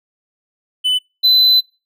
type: tone pair in turn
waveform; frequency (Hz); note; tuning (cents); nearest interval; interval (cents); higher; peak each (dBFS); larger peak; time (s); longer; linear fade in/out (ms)
triangle; 3005 / 4024; F#7 / B7; +26 / +32; perfect fourth; 506; second; -11 / -7; second; 0.84-0.99 / 1.23-1.61; second; 20
effects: noise-tail reverb RT60 0.3 s tail -26 dB re dry